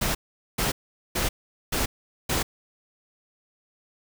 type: noise bursts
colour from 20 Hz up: pink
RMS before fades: -25 dBFS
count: 5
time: 0.01-2.43 s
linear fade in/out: 10 ms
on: 140 ms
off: 430 ms
effects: none